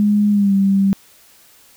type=tone with pitch glide; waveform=sine; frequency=207.2 to 195.8 Hz; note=G#3 to G3; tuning=-4 to -2 cents; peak=-11 dBFS; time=0-0.93 s; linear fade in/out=0 ms; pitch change=-98 cents; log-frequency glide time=0.3-0.54 s; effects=white hiss -49 dBFS RMS until 1.76 s